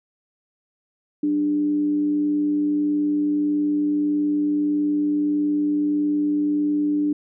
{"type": "tone with frequency modulation", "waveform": "sine", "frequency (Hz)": 296.4, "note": "D4", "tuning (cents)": 16, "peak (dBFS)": -18, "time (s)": [1.23, 7.13], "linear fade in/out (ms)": 5, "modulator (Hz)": 109, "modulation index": 0.22, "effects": []}